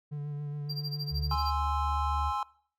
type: tone with vibrato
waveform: triangle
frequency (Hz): 146.2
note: D3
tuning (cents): -7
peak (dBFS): -31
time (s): 0.11-1.36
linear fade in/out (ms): 20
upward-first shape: sine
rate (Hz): 7.2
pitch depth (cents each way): 21
type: tone with tremolo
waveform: triangle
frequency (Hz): 4728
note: D8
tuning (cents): +11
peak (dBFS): -32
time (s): 0.69-1.53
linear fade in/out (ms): 10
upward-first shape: sine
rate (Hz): 13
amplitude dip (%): 95
type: tone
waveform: sine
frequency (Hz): 73.1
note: D2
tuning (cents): -7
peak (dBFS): -30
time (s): 1.1-2.33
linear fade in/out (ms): 50
type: chord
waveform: triangle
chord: Ab augmented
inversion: none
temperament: equal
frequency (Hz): 830.6 / 1046.5 / 1318.5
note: Ab5 / C6 / E6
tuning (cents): 0 / 0 / 0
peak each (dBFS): -31 / -31 / -34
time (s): 1.31-2.43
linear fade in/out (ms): 2
effects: noise-tail reverb RT60 0.5 s tail -21 dB re dry